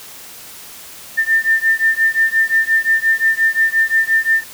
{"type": "beating tone pair", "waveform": "sine", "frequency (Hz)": [1793, 1798.7], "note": ["A6", "A6"], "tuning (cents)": [32, 38], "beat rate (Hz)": 5.7, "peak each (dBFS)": -15, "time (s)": [1.17, 4.44], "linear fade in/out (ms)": 20, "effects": ["white hiss -36 dBFS RMS until 4.53 s"]}